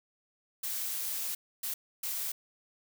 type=noise bursts at uneven times; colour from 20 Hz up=blue; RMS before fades=-35 dBFS; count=3; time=0.63-1.35 / 1.63-1.74 / 2.03-2.32 s; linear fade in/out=5 ms; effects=none